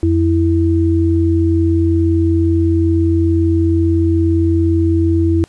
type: tone pair together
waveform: sine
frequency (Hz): 87.31 / 329.6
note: F2 / E4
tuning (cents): 0 / 0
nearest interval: octave + major seventh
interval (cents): 2300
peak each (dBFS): -13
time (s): 0.03-5.44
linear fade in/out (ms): 0
effects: pink hiss -49 dBFS RMS until 5.48 s + resampled to 24000 Hz